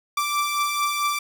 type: beating tone pair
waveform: sawtooth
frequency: 1167 / 1171.5 Hz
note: D6 / D6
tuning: -11 / -5 cents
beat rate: 4.5 Hz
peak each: -25 / -19 dBFS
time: 0.17-1.19 s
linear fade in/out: 5 ms
effects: none